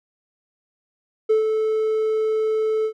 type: tone with ADSR envelope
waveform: triangle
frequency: 436.7 Hz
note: A4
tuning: 13 cents flat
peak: -10 dBFS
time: 1.29-2.93 s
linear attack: 16 ms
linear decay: 120 ms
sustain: -6 dB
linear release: 81 ms
effects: tanh soft clip ceiling -9 dBFS